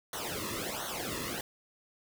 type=noise with flanger; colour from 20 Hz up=pink; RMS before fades=-37 dBFS; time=0.13-1.41 s; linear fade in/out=2 ms; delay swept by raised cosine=0.4 to 1.34 ms; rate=1.4 Hz; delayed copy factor=-0.9; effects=none